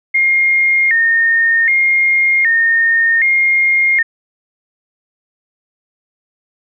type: tone with vibrato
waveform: sine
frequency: 1975.5 Hz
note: B6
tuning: in tune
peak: -9 dBFS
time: 0.14-4.03 s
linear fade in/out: 10 ms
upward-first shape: square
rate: 0.65 Hz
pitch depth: 130 cents each way
effects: none